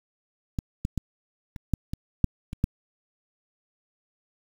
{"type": "clicks", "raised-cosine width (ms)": 5, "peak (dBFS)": [-15, -14, -14, -26, -10, -18, -6, -21, -9], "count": 9, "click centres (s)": [0.588, 0.851, 0.977, 1.562, 1.737, 1.935, 2.243, 2.531, 2.641], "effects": ["7-bit"]}